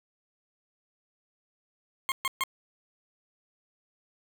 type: tone bursts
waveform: 20% pulse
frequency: 1070 Hz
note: C6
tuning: 38 cents sharp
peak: -21 dBFS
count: 3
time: 2.09-2.437 s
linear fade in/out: 0 ms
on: 29 ms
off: 130 ms
effects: 9-bit